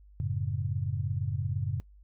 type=chord; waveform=sine; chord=F# minor; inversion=none; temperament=equal; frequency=92.5 / 110 / 138.59 Hz; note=F#2 / A2 / C#3; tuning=0 / 0 / 0 cents; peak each=-33 dBFS; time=0.2-1.8 s; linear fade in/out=0 ms; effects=noise-tail reverb RT60 0.1 s tail -21 dB re dry + added 50 Hz sine -52 dBFS peak until 2.03 s